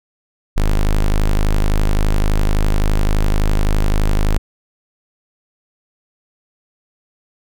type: tone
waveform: square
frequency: 25.89 Hz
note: G#0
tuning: 4 cents flat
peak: -12 dBFS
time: 0.56-4.38 s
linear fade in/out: 10 ms
effects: none